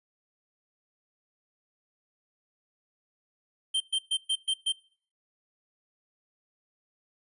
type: tone bursts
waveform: square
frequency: 3136 Hz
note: G7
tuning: in tune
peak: -25 dBFS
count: 6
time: 3.74-4.724 s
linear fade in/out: 10 ms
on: 64 ms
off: 120 ms
effects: noise-tail reverb RT60 0.5 s tail -23 dB re dry + resampled to 24000 Hz